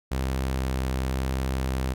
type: tone with vibrato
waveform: sawtooth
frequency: 65.41 Hz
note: C2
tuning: in tune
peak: -21 dBFS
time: 0.11-1.94 s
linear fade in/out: 10 ms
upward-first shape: sine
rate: 0.98 Hz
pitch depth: 9 cents each way
effects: none